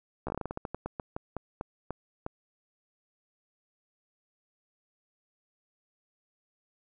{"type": "slowing click train", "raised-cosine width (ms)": 1, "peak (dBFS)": -20, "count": 19, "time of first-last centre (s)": [0.27, 2.264], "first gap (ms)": 14, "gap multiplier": 1.21, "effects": []}